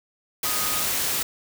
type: tone in noise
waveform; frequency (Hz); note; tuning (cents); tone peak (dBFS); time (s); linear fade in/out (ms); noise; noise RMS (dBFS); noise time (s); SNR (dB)
sine; 1244.5; D#6; 0; -33; 0.45-0.83; 5; white; -25; 0.43-1.23; -11
effects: none